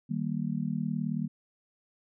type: chord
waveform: sine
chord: Eb major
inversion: none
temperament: just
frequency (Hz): 155.56 / 194.45 / 233.3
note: Eb3 / G3 / Bb3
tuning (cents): 0 / -14 / +2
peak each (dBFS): -33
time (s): 0.09-1.28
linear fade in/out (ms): 20
effects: none